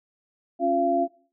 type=tone cluster; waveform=sine; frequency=275.7 / 351.7 / 684 Hz; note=C#4 / F4 / F5; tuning=-9 / +12 / -36 cents; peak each=-26 / -27 / -22 dBFS; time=0.59-1.08 s; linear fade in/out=50 ms; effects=noise-tail reverb RT60 0.4 s tail -17 dB re dry